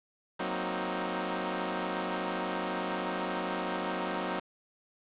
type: chord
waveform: 10% pulse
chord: C half-diminished seventh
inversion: second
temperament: equal with one note detuned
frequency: 185 / 233.1 / 261.6 / 312.9 Hz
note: Gb3 / Bb3 / C4 / Eb4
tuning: 0 / 0 / 0 / +10 cents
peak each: -27 / -31 / -30 / -29 dBFS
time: 0.39-4.4 s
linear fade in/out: 10 ms
effects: resampled to 8000 Hz + 8-bit